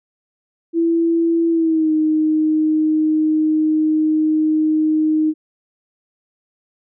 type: tone with pitch glide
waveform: sine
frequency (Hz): 333.1 to 310.8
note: E4 to D#4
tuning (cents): +18 to -2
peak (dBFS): -13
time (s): 0.73-5.34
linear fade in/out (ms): 50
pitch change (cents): -120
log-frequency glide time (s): 1.5-1.92
effects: none